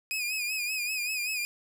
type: tone with vibrato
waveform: sawtooth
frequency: 2489 Hz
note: D#7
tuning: in tune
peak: -26 dBFS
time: 0.11-1.45 s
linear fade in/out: 0 ms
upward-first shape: sine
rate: 5.2 Hz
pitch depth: 69 cents each way
effects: none